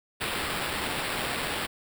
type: noise with sample-and-hold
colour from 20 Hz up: white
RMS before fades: -31 dBFS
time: 0.2-1.67 s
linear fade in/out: 20 ms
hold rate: 6300 Hz
effects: none